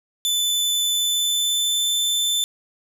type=tone with pitch glide; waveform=sawtooth; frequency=3509 to 3535 Hz; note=A7 to A7; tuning=-5 to +7 cents; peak=-16 dBFS; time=0.25-2.44 s; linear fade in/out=0 ms; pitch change=+12 cents; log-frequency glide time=0.95-1.9 s; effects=8-bit